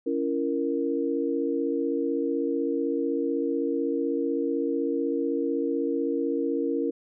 sine chord, A# diminished, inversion first, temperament just, 279.7 / 335.6 / 466.2 Hz, C#4 / E4 / A#4, +16 / +31 / 0 cents, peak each -28 / -29 / -28 dBFS, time 0.06-6.91 s, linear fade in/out 10 ms, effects none

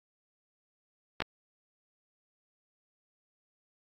clicks, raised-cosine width 0.3 ms, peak -14 dBFS, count 2, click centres 1.204 / 1.22 s, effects AAC 48 kbps

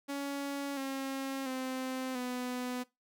sawtooth tone with pitch steps, 280.6 / 269.8 / 259.4 / 249.4 Hz, C#4 / C#4 / C4 / B3, +21 / -47 / -15 / +17 cents, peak -31 dBFS, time 0.08-2.84 s, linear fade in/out 20 ms, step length 690 ms, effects noise-tail reverb RT60 0.2 s tail -20 dB re dry

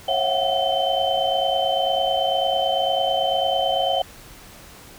sine tone cluster, 545 / 665 / 727 / 756 / 3079 Hz, C#5 / E5 / F#5 / F#5 / G7, -29 / +15 / -31 / +37 / -32 cents, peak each -25 dBFS, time 0.08-4.02 s, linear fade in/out 5 ms, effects pink hiss -44 dBFS RMS until 4.98 s

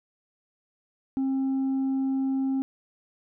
triangle tone with tanh clipping, 267.4 Hz, C4, 38 cents sharp, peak -24 dBFS, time 1.17-2.62 s, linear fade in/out 0 ms, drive 7 dB, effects none

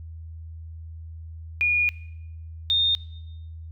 sine tone pair in turn, 2440 / 3656 Hz, D#7 / A#7, -34 / -34 cents, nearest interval perfect fifth, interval 700 cents, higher second, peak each -18 dBFS, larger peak neither, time 1.61-1.89 / 2.7-2.95 s, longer first, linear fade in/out 0 ms, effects noise-tail reverb RT60 0.9 s tail -19 dB re dry + added 81 Hz sine -36 dBFS peak until 3.71 s

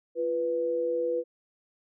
sine tone pair together, 344.7 / 492.9 Hz, F4 / B4, -23 / -3 cents, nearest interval tritone, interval 620 cents, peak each -33 / -26 dBFS, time 0.15-1.24 s, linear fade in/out 50 ms, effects none

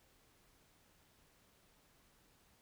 silence, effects pink hiss -70 dBFS RMS until 2.61 s

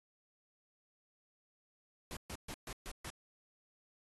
pink noise bursts, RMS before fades -45 dBFS, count 6, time 2.11-3.102 s, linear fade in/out 0 ms, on 57 ms, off 130 ms, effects AAC 32 kbps

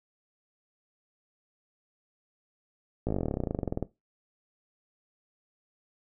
slowing click train, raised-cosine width 2 ms, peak -16 dBFS, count 25, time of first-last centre 3.07-3.827 s, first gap 17 ms, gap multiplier 1.05, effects noise-tail reverb RT60 0.2 s tail -17 dB re dry

